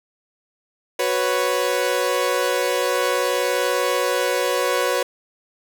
sawtooth chord, F# suspended fourth, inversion none, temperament equal, 370 / 493.9 / 554.4 Hz, F#4 / B4 / C#5, 0 / 0 / 0 cents, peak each -22 / -18 / -19 dBFS, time 0.99-5.03 s, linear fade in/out 5 ms, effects none

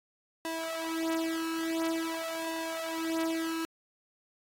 sawtooth tone with flanger, 326.5 Hz, E4, 17 cents flat, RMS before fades -33 dBFS, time 0.45-3.65 s, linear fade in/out 0 ms, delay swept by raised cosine 1.1 to 3.8 ms, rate 0.48 Hz, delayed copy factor +0.9, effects AAC 64 kbps

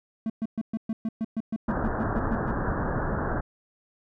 triangle tone bursts, 222.3 Hz, A3, 18 cents sharp, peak -23 dBFS, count 15, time 0.26-2.51 s, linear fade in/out 2 ms, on 38 ms, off 120 ms
pink low-pass noise, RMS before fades -28 dBFS, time 1.68-3.41 s, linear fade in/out 10 ms, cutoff 1700 Hz, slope 96 dB/octave
effects none

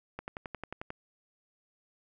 click train, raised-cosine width 0.5 ms, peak -23 dBFS, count 9, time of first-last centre 0.19-0.904 s, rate 11.2 Hz, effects none

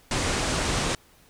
pink low-pass noise, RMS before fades -26 dBFS, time 0.11-0.95 s, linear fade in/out 2 ms, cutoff 9200 Hz, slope 48 dB/octave, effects pink hiss -57 dBFS RMS until 1.29 s

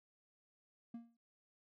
triangle tone with exponential decay, 233.1 Hz, A#3, in tune, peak -40 dBFS, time 0.94-1.17 s, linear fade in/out 5 ms, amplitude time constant 50 ms, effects none

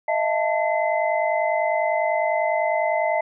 sine tone cluster, 628 / 678 / 884 / 2045 Hz, D#5 / E5 / A5 / C7, +16 / +49 / +8 / -40 cents, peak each -23 / -24 / -25 / -28 dBFS, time 0.08-3.21 s, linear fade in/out 5 ms, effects none

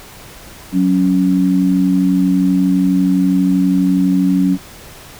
sine tone pair together, 185.2 / 277.5 Hz, F#3 / C#4, +2 / +2 cents, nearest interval perfect fifth, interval 700 cents, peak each -13 dBFS, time 0.72-4.58 s, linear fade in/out 50 ms, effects pink hiss -37 dBFS RMS until 5.19 s

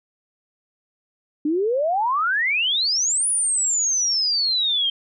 sine exponential two-way sweep, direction up then down, 288 to 9956 to 3144 Hz, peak -18 dBFS, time 1.45-4.9 s, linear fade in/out 5 ms, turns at 3.28 s, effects none

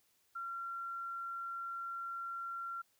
sine tone, 1370 Hz, F6, 34 cents flat, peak -39 dBFS, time 0.35-2.82 s, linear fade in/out 10 ms, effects white hiss -74 dBFS RMS until 2.99 s

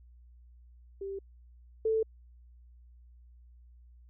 sine tone pair in turn, 392 / 442.1 Hz, G4 / A4, 0 / +8 cents, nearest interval major second, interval 208 cents, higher second, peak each -35 / -25 dBFS, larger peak second, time 1.01-1.19 / 1.85-2.03 s, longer neither, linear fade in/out 5 ms, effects added 60 Hz sine -53 dBFS peak until 4.09 s

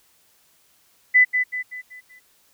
sine tone with echo, 2000 Hz, B6, 21 cents sharp, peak -10 dBFS, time 1.14-1.25 s, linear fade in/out 20 ms, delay 190 ms, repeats 5, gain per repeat -7 dB, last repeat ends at 2.2 s, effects white hiss -60 dBFS RMS until 2.53 s

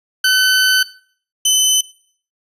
20% pulse tone pair in turn, 1516 / 3032 Hz, F#6 / F#7, +42 / +42 cents, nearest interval octave, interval 1200 cents, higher second, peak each -6 dBFS, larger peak neither, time 0.24-0.83 / 1.45-1.81 s, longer first, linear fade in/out 5 ms, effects noise-tail reverb RT60 0.5 s tail -18 dB re dry + resampled to 32000 Hz

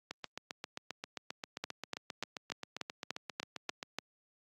two click trains, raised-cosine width 0.2 ms, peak -18 / -22 dBFS, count 9 / 29, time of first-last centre 1.64-3.986 / 0.11-3.828 s, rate 3.41 / 7.53 Hz, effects high-pass 150 Hz 12 dB/octave + Opus 48 kbps

